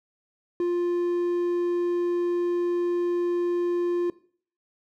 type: tone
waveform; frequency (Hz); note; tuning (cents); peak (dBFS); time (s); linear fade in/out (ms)
triangle; 349.9; F4; +3; -20; 0.6-4.1; 2
effects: noise-tail reverb RT60 0.5 s tail -19 dB re dry